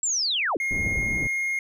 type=linear sweep; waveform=sine; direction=down; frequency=7720 to 244.2 Hz; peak=-22 dBFS; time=0.03-0.57 s; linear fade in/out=2 ms
type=tone; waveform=triangle; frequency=2141 Hz; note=C7; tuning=39 cents sharp; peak=-22 dBFS; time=0.6-1.59 s; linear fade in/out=2 ms
type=low-pass noise; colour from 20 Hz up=pink; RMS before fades=-31 dBFS; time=0.71-1.27 s; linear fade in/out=2 ms; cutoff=360 Hz; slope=12 dB/octave
effects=none